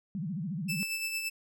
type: tone with vibrato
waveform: sine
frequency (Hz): 174.61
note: F3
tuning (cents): 0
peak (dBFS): -32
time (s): 0.15-0.83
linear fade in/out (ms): 0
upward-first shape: sine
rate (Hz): 14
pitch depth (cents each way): 290
type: tone with tremolo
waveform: sawtooth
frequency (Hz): 2637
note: E7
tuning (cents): 0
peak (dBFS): -27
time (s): 0.68-1.3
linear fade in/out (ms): 20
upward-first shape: sine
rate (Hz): 8.8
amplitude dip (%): 45
effects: none